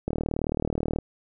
click train, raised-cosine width 2 ms, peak -13 dBFS, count 36, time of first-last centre 0.08-0.987 s, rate 38.6 Hz, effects none

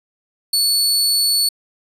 sawtooth tone, 4435 Hz, C#8, in tune, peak -11 dBFS, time 0.53-1.49 s, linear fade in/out 5 ms, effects resampled to 32000 Hz

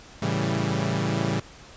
sawtooth chord, A dominant seventh, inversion none, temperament equal with one note detuned, 110.38 / 138.59 / 164.81 / 196 Hz, A2 / C#3 / E3 / G3, +6 / 0 / 0 / 0 cents, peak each -25 dBFS, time 0.22-1.4 s, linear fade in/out 5 ms, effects pink hiss -47 dBFS RMS until 1.76 s + resampled to 16000 Hz

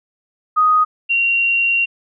sine tone pair in turn, 1247 / 2755 Hz, D#6 / F7, +3 / -24 cents, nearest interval octave + major second, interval 1373 cents, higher second, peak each -10 / -13 dBFS, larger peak first, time 0.56-0.85 / 1.09-1.86 s, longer second, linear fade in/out 20 ms, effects none

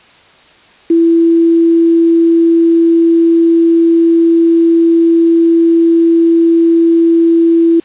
sine tone with quantisation, 333 Hz, E4, 18 cents sharp, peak -5 dBFS, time 0.9-7.8 s, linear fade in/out 5 ms, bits 5, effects white hiss -43 dBFS RMS until 7.84 s + resampled to 8000 Hz

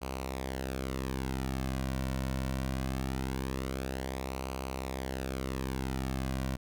sawtooth tone with flanger, 65.8 Hz, C2, 10 cents sharp, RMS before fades -35 dBFS, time 0.01-6.57 s, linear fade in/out 20 ms, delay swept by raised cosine 0.56 to 2.46 ms, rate 0.22 Hz, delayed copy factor -0.6, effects none

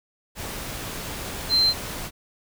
sine tone in noise, 4121 Hz, C8, 27 cents flat, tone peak -16 dBFS, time 1.49-1.74 s, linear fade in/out 50 ms, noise pink, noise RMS -33 dBFS, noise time 0.35-2.11 s, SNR +14 dB, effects none

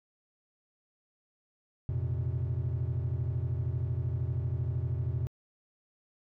triangle chord, F suspended fourth, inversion none, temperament equal with one note detuned, 87.31 / 116.54 / 129.38 Hz, F2 / Bb2 / C3, 0 / 0 / -19 cents, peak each -31 dBFS, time 1.89-5.27 s, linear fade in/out 0 ms, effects tanh soft clip ceiling -21 dBFS

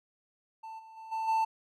triangle tone with level steps, 889 Hz, A5, 18 cents sharp, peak -39 / -47 / -42 / -29 / -23 dBFS, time 0.63-1.45 s, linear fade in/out 10 ms, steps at 0.78 / 0.96 / 1.11 / 1.27 s, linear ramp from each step 20 ms, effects none

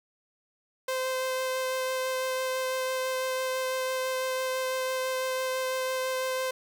sawtooth tone with vibrato, 518 Hz, C5, 17 cents flat, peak -24 dBFS, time 0.88-6.51 s, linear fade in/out 5 ms, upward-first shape sine, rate 6 Hz, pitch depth 9 cents each way, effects 11-bit

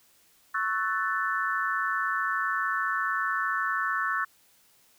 sine chord, F# minor seventh, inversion second, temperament equal with one note detuned, 1108.7 / 1318.5 / 1493.7 / 1760 Hz, C#6 / E6 / F#6 / A6, 0 / 0 / +16 / 0 cents, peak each -31 dBFS, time 0.54-4.25 s, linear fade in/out 10 ms, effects white hiss -62 dBFS RMS until 4.98 s

